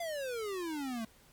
square exponential sweep, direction down, 698.5 to 217.6 Hz, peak -36 dBFS, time 0-1.05 s, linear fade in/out 5 ms, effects pink hiss -62 dBFS RMS until 1.32 s + MP3 96 kbps

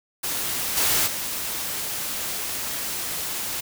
white noise with level steps, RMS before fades -27 / -21 / -29 dBFS, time 0.23-3.61 s, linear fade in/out 10 ms, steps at 0.76 / 1.06 s, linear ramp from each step 20 ms, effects none

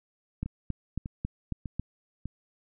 two click trains, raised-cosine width 5 ms, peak -23 / -18 dBFS, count 4 / 6, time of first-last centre 0.46-2.256 / 0.43-1.796 s, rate 1.67 / 3.66 Hz, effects none

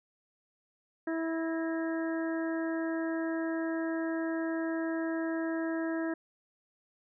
harmonic tone with a mistuned harmonic, 326.3 Hz, E4, 18 cents flat, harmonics 1 / 2 / 3 / 4 / 5 / 6, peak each -31 / -38 / -46 / -47 / -42 / -47 dBFS, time 1.07-6.14 s, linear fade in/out 5 ms, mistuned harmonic 6, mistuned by -85 cents, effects none

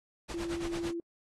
pink noise with tremolo, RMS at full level -39 dBFS, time 0.28-0.93 s, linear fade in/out 20 ms, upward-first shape sine, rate 8.9 Hz, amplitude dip 80%
sine tone with vibrato, 339 Hz, E4, 49 cents sharp, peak -33 dBFS, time 0.34-1 s, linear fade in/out 2 ms, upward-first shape triangle, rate 17 Hz, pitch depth 9 cents each way
effects low-pass 8000 Hz 12 dB/octave + AAC 32 kbps

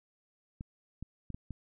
clicks, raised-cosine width 5 ms, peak -28 dBFS, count 5, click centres 0.609 / 1.026 / 1.303 / 1.345 / 1.507 s, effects none

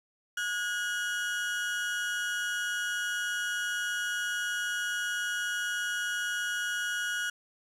35% pulse tone pair together, 1450 / 1641.6 Hz, F#6 / G#6, -35 / -21 cents, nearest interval major second, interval 214 cents, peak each -29 / -35 dBFS, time 0.37-7.3 s, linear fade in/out 5 ms, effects low-pass 10000 Hz 12 dB/octave + 9-bit

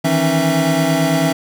square tone cluster, 155.6 / 164.7 / 271.3 / 309.7 / 660 Hz, D#3 / E3 / C#4 / D#4 / E5, 0 / -1 / -37 / -8 / +2 cents, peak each -23 / -20 / -19 / -24 / -20 dBFS, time 0.04-1.33 s, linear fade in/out 10 ms, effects none

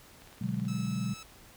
click train, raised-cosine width 0.3 ms, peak -37 dBFS, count 9, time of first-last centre 0.22-0.652 s, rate 18.5 Hz
sine chord, G# half-diminished seventh, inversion first, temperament equal, 123.47 / 146.83 / 185 / 207.7 Hz, B2 / D3 / F#3 / G#3, 0 / 0 / 0 / 0 cents, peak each -35 / -38 / -34 / -35 dBFS, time 0.41-1.14 s, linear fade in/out 5 ms
10% pulse tone, 1304 Hz, E6, 19 cents flat, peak -37 dBFS, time 0.68-1.23 s, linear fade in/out 2 ms
effects pink hiss -55 dBFS RMS until 1.56 s

